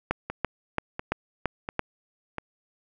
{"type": "two click trains", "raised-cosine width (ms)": 0.5, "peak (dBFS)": [-16, -9], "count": [4, 6], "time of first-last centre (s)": [[0.3, 2.383], [0.11, 1.794]], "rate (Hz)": [1.44, 2.97], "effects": []}